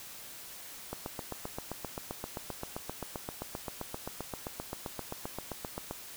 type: click train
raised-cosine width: 1 ms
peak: -22 dBFS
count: 39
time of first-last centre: 0.93-5.91 s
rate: 7.63 Hz
effects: white hiss -47 dBFS RMS until 6.16 s